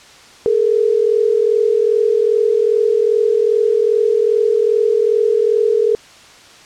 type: tone pair together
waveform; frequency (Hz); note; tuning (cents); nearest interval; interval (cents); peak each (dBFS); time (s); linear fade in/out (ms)
sine; 420 / 462.5; G#4 / A#4; +19 / -14; major second; 167; -14; 0.46-5.95; 0
effects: white hiss -42 dBFS RMS until 6.65 s + low-pass 6000 Hz 12 dB/octave